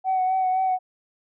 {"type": "tone with vibrato", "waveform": "sine", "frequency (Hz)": 750, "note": "F#5", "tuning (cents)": 23, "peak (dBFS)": -18, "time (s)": [0.04, 0.79], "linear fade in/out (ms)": 50, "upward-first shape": "sine", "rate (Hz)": 3.9, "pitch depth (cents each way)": 23, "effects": ["tanh soft clip ceiling -16 dBFS"]}